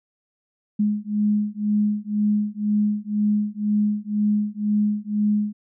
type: beating tone pair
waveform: sine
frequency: 208.1 / 210.1 Hz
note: G#3 / G#3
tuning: +4 / +20 cents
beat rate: 2 Hz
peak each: -22 dBFS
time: 0.79-5.53 s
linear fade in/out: 10 ms
effects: none